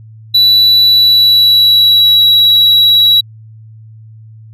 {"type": "tone with pitch glide", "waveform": "triangle", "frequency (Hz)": [3951, 3894], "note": ["B7", "B7"], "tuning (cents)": [0, -25], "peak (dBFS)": -3, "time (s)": [0.34, 3.21], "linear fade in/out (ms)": 10, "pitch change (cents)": -25, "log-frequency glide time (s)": [0.82, 2.25], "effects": ["added 110 Hz sine -32 dBFS peak until 4.53 s"]}